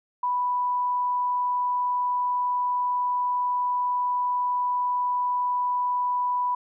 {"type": "tone", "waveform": "sine", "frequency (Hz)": 987.8, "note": "B5", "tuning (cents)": 0, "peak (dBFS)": -22, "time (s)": [0.23, 6.55], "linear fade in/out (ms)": 5, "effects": []}